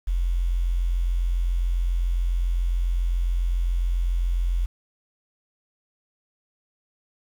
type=tone with quantisation; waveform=sine; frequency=43.65 Hz; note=F1; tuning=in tune; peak=-20 dBFS; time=0.07-4.66 s; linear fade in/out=10 ms; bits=8; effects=none